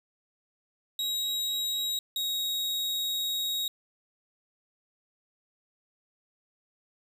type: tone pair in turn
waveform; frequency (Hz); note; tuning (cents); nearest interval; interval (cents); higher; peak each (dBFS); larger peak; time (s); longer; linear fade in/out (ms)
40% pulse; 3824 / 3784; A#7 / A#7; +43 / +25; unison; 18; first; -27; neither; 0.99-1.99 / 2.16-3.68; second; 2
effects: 11-bit